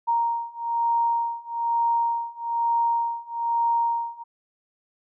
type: beating tone pair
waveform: sine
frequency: 932.3 / 933.4 Hz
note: A#5 / A#5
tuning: 0 / +2 cents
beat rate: 1.1 Hz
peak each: -25 / -24 dBFS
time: 0.07-4.24 s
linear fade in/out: 20 ms
effects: none